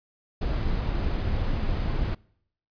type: noise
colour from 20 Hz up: brown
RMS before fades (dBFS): -26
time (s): 0.41-2.15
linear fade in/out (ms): 10
effects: noise-tail reverb RT60 0.7 s tail -25 dB re dry + resampled to 11025 Hz